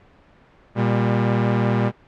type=tone pair together; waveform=sawtooth; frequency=118.7 / 199.63 Hz; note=A#2 / G3; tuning=+32 / +32 cents; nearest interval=major sixth; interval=900 cents; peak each=-15 / -17 dBFS; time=0.75-1.92 s; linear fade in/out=50 ms; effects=pink hiss -52 dBFS RMS until 2.07 s + low-pass 2000 Hz 12 dB/octave